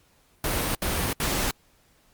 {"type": "noise bursts", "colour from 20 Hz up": "pink", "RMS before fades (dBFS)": -26, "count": 3, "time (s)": [0.44, 1.51], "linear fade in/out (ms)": 2, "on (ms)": 310, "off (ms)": 70, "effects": ["pink hiss -62 dBFS RMS until 2.13 s", "Opus 48 kbps"]}